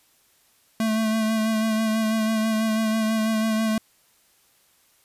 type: tone with vibrato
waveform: square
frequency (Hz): 220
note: A3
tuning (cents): 0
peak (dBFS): -21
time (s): 0.8-3.78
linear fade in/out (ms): 2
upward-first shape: sine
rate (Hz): 6.1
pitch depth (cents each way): 25
effects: white hiss -61 dBFS RMS until 5.04 s + resampled to 32000 Hz